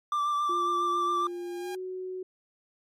triangle tone with vibrato, 1174.7 Hz, D6, in tune, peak -23 dBFS, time 0.12-1.27 s, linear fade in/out 2 ms, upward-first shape triangle, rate 7.3 Hz, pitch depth 28 cents each way
sine tone with pitch glide, 350.7 to 370.7 Hz, F4 to F#4, +7 to +3 cents, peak -33 dBFS, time 0.49-2.23 s, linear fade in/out 5 ms, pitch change +96 cents, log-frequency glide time 1.59-1.76 s
sawtooth tone with exponential growth, 809 Hz, G#5, 46 cents flat, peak -33 dBFS, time 0.69-1.75 s, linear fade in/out 2 ms, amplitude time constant 230 ms
effects MP3 64 kbps

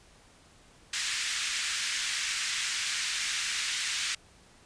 pink band-pass noise, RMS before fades -32 dBFS, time 0.93-4.15 s, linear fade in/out 5 ms, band 1700 to 8400 Hz, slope 24 dB/octave, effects pink hiss -58 dBFS RMS until 4.65 s + resampled to 22050 Hz

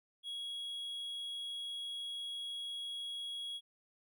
triangle tone, 3322 Hz, G#7, in tune, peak -38 dBFS, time 0.23-3.61 s, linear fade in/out 50 ms, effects none

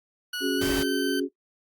20% pulse tone with pitch glide, 1466 to 1538.9 Hz, F#6 to G6, -16 to -32 cents, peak -25 dBFS, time 0.33-1.2 s, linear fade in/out 5 ms, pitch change +84 cents, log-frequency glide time 0.58-0.63 s
sine chord, C# suspended fourth, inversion none, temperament equal with one note detuned, 277.2 / 368.9 / 415.3 Hz, C#4 / F#4 / G#4, 0 / -5 / 0 cents, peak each -26 / -28 / -31 dBFS, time 0.4-1.29 s, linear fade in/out 50 ms
pink noise, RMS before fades -31 dBFS, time 0.61-0.83 s, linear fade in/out 5 ms
effects noise-tail reverb RT60 0.1 s tail -18 dB re dry + Opus 48 kbps

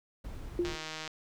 brown noise, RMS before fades -42 dBFS, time 0.24-0.76 s, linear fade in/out 5 ms
sine tone with exponential decay, 349.2 Hz, F4, in tune, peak -24 dBFS, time 0.59-0.89 s, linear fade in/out 2 ms, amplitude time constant 64 ms
click train, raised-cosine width 0.2 ms, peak -22 dBFS, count 68, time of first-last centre 0.65-1.077 s, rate 157 Hz
effects none

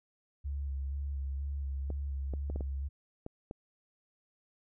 sine tone with vibrato, 69.3 Hz, C#2, in tune, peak -33 dBFS, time 0.44-2.89 s, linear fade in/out 20 ms, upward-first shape square, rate 2.1 Hz, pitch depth 26 cents each way
clicks, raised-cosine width 2 ms, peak -27 dBFS, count 7, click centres 1.903 / 2.337 / 2.5 / 2.56 / 2.608 / 3.264 / 3.511 s
effects none

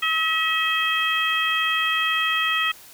harmonic tone, 642 Hz, E5, 46 cents flat, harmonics 2 / 3 / 4 / 5, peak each -25 / -25 / -25 / -25 dBFS, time 0.02-2.72 s, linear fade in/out 10 ms, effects white hiss -46 dBFS RMS until 2.93 s

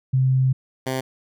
sine / 10% pulse tone pair in turn, 130.81 / 130.81 Hz, C3 / C3, 0 / 0 cents, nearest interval unison, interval 0 cents, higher neither, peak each -15 dBFS, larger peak neither, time 0.13-0.53 / 0.86-1.01 s, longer first, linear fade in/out 10 ms, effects none

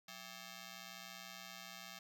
5% pulse ring-modulated tone, 487.2 Hz, B4, 24 cents flat, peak -35 dBFS, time 0.08-1.99 s, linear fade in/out 5 ms, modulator 304 Hz, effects none

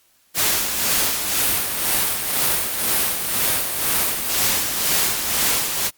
white noise with tremolo, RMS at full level -18 dBFS, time 0.34-5.91 s, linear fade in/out 50 ms, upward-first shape sine, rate 2 Hz, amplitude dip 50%, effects white hiss -59 dBFS RMS until 5.97 s + Opus 48 kbps

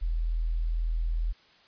sine tone, 41 Hz, E1, 9 cents flat, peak -25 dBFS, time 0.01-1.33 s, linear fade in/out 20 ms, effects white hiss -59 dBFS RMS until 1.67 s + resampled to 11025 Hz

